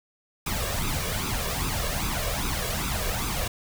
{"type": "noise with flanger", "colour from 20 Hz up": "pink", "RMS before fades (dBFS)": -28, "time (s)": [0.46, 3.48], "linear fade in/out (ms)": 5, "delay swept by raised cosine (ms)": [0.8, 1.8], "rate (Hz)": 2.5, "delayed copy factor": 0.7, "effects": []}